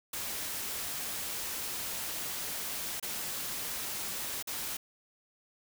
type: noise with dropouts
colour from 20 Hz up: white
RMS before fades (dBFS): -37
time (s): 0.13-4.77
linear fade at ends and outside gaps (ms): 5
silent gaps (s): 2.999-3.026 / 4.426-4.472
effects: none